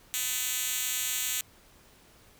5% pulse tone with high-pass filter, 252.5 Hz, B3, 39 cents sharp, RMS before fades -31 dBFS, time 0.14-1.41 s, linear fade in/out 0 ms, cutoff 5200 Hz, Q 0.69, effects pink hiss -58 dBFS RMS until 2.39 s

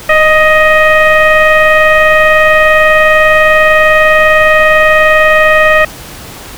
sine tone with frequency modulation, 1248 Hz, D#6, 5 cents sharp, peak -3 dBFS, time 0.09-5.85 s, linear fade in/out 5 ms, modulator 629 Hz, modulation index 1.7, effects pink hiss -28 dBFS RMS until 6.57 s

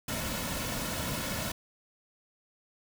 pink noise with comb filter, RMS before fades -34 dBFS, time 0.08-1.52 s, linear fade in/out 5 ms, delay 2.5 ms, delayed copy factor -0.55, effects none

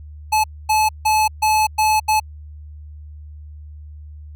square tone bursts at uneven times, 862 Hz, A5, 36 cents flat, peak -14 dBFS, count 6, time 0.32-0.44 / 0.69-0.89 / 1.05-1.28 / 1.42-1.67 / 1.78-2 / 2.08-2.2 s, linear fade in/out 10 ms, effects added 75 Hz sine -34 dBFS peak until 4.35 s

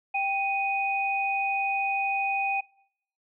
sine tone pair together, 785.9 / 2489 Hz, G5 / D#7, +4 / 0 cents, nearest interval octave + minor sixth, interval 1996 cents, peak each -27 dBFS, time 0.14-2.61 s, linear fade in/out 10 ms, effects noise-tail reverb RT60 0.7 s tail -24 dB re dry

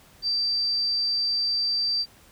sine tone, 4675 Hz, D8, 9 cents flat, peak -22 dBFS, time 0.22-2.06 s, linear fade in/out 50 ms, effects pink hiss -54 dBFS RMS until 2.31 s

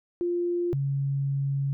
sine tone pair in turn, 349.2 / 138.58 Hz, F4 / C#3, 0 / 0 cents, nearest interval octave + major third, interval 1600 cents, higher first, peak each -24 dBFS, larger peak neither, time 0.21-0.73 / 0.73-1.73 s, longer second, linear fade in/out 0 ms, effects none

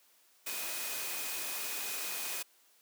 sine tone in noise, 2498 Hz, D#7, 6 cents sharp, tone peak -46 dBFS, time 0.46-2.43 s, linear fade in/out 10 ms, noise white, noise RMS -38 dBFS, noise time 0.46-2.43 s, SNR -11 dB, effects white hiss -66 dBFS RMS until 2.81 s + high-pass 300 Hz 12 dB/octave

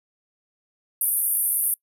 pink band-pass noise, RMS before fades -23 dBFS, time 1.01-1.74 s, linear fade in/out 2 ms, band 9500 to 14000 Hz, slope 96 dB/octave, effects noise-tail reverb RT60 0.1 s tail -26 dB re dry

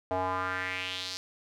square tone with band-pass filter sweep, 92.5 Hz, F#2, in tune, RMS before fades -33 dBFS, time 0.11-1.17 s, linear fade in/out 0 ms, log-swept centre 700 to 5000 Hz, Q 3.2, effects none

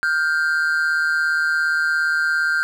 triangle tone pair together, 1410.7 / 1568 Hz, F6 / G6, +17 / 0 cents, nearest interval major second, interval 183 cents, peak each -18 dBFS, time 0.03-2.63 s, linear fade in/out 0 ms, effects none

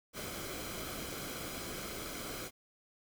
pink noise with comb filter, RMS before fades -42 dBFS, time 0.13-2.51 s, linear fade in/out 50 ms, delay 1.1 ms, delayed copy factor -0.55, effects none

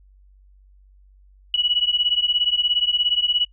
sine beating tone pair, 2927 / 2944 Hz, F#7 / F#7, -19 / -9 cents, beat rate 17 Hz, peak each -20 / -21 dBFS, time 1.54-3.45 s, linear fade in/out 2 ms, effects noise-tail reverb RT60 0.1 s tail -22 dB re dry + added 48 Hz sine -49 dBFS peak until 3.52 s

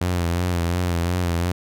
sawtooth tone with vibrato, 87.31 Hz, F2, in tune, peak -16 dBFS, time 0.01-1.52 s, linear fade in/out 5 ms, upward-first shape sine, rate 2.8 Hz, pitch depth 55 cents each way, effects none

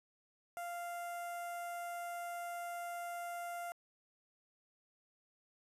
sawtooth tone with notch filter, 695 Hz, F5, 9 cents flat, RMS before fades -43 dBFS, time 0.57-3.72 s, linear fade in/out 0 ms, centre 4100 Hz, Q 0.55, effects resampled to 32000 Hz

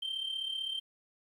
sine tone with amplitude modulation, 3136 Hz, G7, in tune, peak -29 dBFS, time 0.02-0.8 s, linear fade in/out 10 ms, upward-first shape sine, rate 35.7 Hz, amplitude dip 70%, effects tanh soft clip ceiling -30 dBFS + 11-bit

